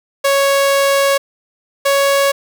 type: tone pair in turn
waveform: sawtooth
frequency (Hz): 554.4 / 556.4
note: C#5 / C#5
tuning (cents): 0 / +6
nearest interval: unison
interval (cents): 6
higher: second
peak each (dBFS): -7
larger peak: neither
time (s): 0.24-1.18 / 1.85-2.32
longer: first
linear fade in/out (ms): 10
effects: none